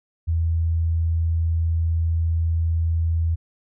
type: tone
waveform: sine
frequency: 82.41 Hz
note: E2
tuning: in tune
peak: -18 dBFS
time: 0.27-3.36 s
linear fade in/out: 20 ms
effects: none